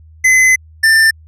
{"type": "tone pair in turn", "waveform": "square", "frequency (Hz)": [2037, 1785.1], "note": ["C7", "A6"], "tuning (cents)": [-47, 25], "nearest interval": "major second", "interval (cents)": 228, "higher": "first", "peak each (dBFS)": -7, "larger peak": "neither", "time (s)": [[0.24, 0.56], [0.83, 1.11]], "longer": "first", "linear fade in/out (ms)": 10, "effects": ["added 79 Hz sine -38 dBFS peak until 1.27 s", "low-pass 11000 Hz 12 dB/octave"]}